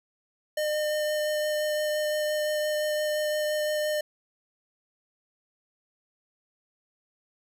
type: tone with vibrato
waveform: square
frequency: 606 Hz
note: D#5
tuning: 46 cents flat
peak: -26 dBFS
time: 0.57-4.01 s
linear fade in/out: 5 ms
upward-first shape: sine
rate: 5.8 Hz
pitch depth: 9 cents each way
effects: none